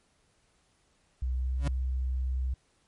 sine tone with pitch glide, 63.1 to 64.13 Hz, B1 to C2, +38 to -34 cents, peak -27 dBFS, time 1.22-2.54 s, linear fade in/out 5 ms, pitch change +28 cents, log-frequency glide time 1.33-1.52 s
35% pulse tone with exponential growth, 142.1 Hz, C#3, 43 cents sharp, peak -24 dBFS, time 1.56-1.68 s, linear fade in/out 2 ms, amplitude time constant 24 ms
effects pink hiss -69 dBFS RMS until 2.87 s + MP3 48 kbps

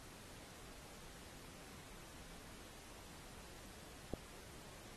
click, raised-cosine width 2 ms, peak -26 dBFS, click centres 4.137 s, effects pink hiss -57 dBFS RMS until 4.96 s + AAC 32 kbps

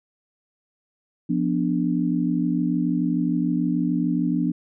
sine chord, B diminished, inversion second, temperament equal, 174.61 / 246.9 / 293.7 Hz, F3 / B3 / D4, 0 / 0 / 0 cents, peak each -24 dBFS, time 1.29-4.52 s, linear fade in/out 10 ms, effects none

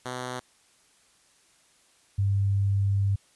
5% pulse / sine tone pair in turn, 125.9 / 99.19 Hz, B2 / G2, +34 / +21 cents, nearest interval major third, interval 413 cents, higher first, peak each -21 dBFS, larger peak neither, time 0.05-0.4 / 2.18-3.16 s, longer second, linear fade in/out 10 ms, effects white hiss -62 dBFS RMS until 3.35 s + resampled to 24000 Hz

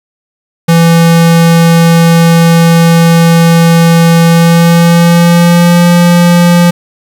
square tone with pitch glide, 167.1 to 173.69 Hz, E3 to F3, +24 to -9 cents, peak -3 dBFS, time 0.68-6.71 s, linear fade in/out 10 ms, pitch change +67 cents, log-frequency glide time 4.26-5.86 s, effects 7-bit

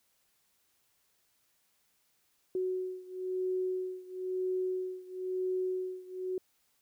sine beating tone pair, 370 / 371 Hz, F#4 / F#4, 0 / +5 cents, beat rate 1 Hz, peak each -34 / -36 dBFS, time 2.55-6.38 s, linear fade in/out 2 ms, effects white hiss -73 dBFS RMS until 6.81 s

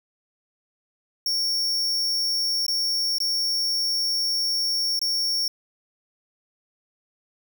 45% pulse tone with dropouts, 5490 Hz, F8, 31 cents flat, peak -22 dBFS, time 1.26-5.48 s, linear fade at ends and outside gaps 2 ms, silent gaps 2.665-2.681 / 3.184-3.202 / 4.992-5.015 s, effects none

